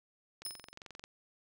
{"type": "click train", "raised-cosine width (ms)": 0.2, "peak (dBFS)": -30, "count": 15, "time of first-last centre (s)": [0.42, 1.039], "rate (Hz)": 22.6}
{"type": "tone with exponential decay", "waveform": "15% pulse", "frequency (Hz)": 5200, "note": "E8", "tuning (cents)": -24, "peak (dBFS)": -30, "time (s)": [0.45, 0.73], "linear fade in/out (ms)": 2, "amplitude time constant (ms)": 59}
{"effects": []}